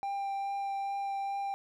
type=tone with vibrato; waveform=triangle; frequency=792 Hz; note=G5; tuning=18 cents sharp; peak=-30 dBFS; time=0.03-1.54 s; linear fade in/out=0 ms; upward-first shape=triangle; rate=2.4 Hz; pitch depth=11 cents each way; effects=none